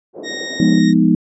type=band-pass noise; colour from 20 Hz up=pink; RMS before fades=-31 dBFS; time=0.13-0.82 s; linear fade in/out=50 ms; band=280 to 560 Hz; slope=24 dB/octave
type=tone; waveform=20% pulse; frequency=1864.7 Hz; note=A#6; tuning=in tune; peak=-19 dBFS; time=0.23-0.94 s; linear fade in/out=50 ms
type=chord; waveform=sine; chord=F half-diminished seventh; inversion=none; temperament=equal; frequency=174.61 / 207.7 / 246.9 / 311.1 Hz; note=F3 / Ab3 / Cb4 / Eb4; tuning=0 / 0 / 0 / 0 cents; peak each=-15 dBFS; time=0.6-1.15 s; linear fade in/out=2 ms
effects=resampled to 22050 Hz